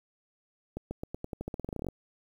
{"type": "accelerating click train", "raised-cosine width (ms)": 2, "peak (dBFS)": -22, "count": 19, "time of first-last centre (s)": [0.77, 1.887], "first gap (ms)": 140, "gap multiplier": 0.89, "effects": ["9-bit"]}